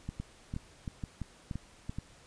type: two click trains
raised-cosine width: 5 ms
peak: -24 / -24 dBFS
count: 6 / 5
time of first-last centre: 0.2-1.895 / 0.09-1.986 s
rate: 2.95 / 2.11 Hz
effects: pink hiss -58 dBFS RMS until 2.26 s + resampled to 22050 Hz